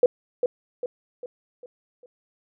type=tone with echo; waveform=sine; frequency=493.9 Hz; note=B4; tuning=in tune; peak=-11 dBFS; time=0.03-0.06 s; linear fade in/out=2 ms; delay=400 ms; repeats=5; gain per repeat=-7 dB; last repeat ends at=2.06 s; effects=none